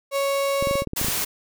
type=tone; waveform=35% pulse; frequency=554.4 Hz; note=C#5; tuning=in tune; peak=-19 dBFS; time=0.11-0.85 s; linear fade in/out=50 ms
type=clicks; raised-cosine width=3 ms; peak=-16 dBFS; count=10; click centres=0.625 / 0.672 / 0.711 / 0.755 / 0.821 / 0.873 / 0.934 / 1.014 / 1.046 / 1.084 s
type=noise; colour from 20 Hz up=white; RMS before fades=-25 dBFS; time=0.96-1.25 s; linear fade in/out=10 ms
effects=none